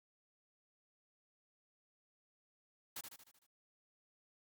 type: noise with echo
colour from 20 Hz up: white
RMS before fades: -45 dBFS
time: 2.96-3.01 s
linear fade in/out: 5 ms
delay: 76 ms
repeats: 6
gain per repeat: -5 dB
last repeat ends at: 3.466 s
effects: Opus 48 kbps